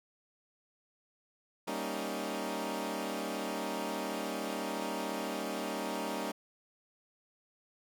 15% pulse chord, Eb dominant seventh, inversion first, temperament equal, 196 / 233.1 / 277.2 / 311.1 Hz, G3 / Bb3 / Db4 / Eb4, 0 / 0 / 0 / 0 cents, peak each -34 dBFS, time 1.67-6.32 s, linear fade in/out 10 ms, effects none

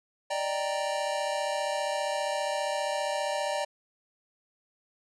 square chord, Eb major seventh, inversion third, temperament equal, 587.3 / 622.3 / 784 / 932.3 Hz, D5 / Eb5 / G5 / Bb5, 0 / 0 / 0 / 0 cents, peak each -32 / -38 / -35 / -36 dBFS, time 0.3-3.65 s, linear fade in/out 10 ms, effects resampled to 22050 Hz

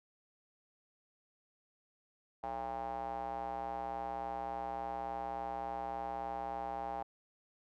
square tone with band-pass filter, 61.74 Hz, B1, in tune, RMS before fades -40 dBFS, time 2.43-7.03 s, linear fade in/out 5 ms, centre 790 Hz, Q 6.4, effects none

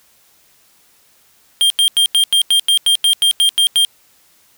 square tone bursts, 3195 Hz, G7, 32 cents sharp, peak -10 dBFS, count 13, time 1.61-3.849 s, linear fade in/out 0 ms, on 91 ms, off 88 ms, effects white hiss -53 dBFS RMS until 4.57 s

